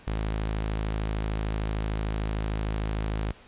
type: tone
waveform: sawtooth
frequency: 53.3 Hz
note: G#1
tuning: 46 cents sharp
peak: -23 dBFS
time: 0.07-3.32 s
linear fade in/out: 5 ms
effects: pink hiss -52 dBFS RMS until 3.47 s + resampled to 8000 Hz